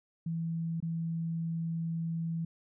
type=tone with dropouts; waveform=sine; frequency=165.1 Hz; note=E3; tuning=3 cents sharp; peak=-31 dBFS; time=0.26-2.45 s; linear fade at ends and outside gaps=5 ms; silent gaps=0.803-0.825 s; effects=none